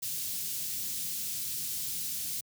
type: band-stop noise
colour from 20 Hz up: white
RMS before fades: -35 dBFS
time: 0.02-2.41 s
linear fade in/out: 10 ms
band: 180 to 4100 Hz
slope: 12 dB/octave
effects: high-pass 100 Hz 12 dB/octave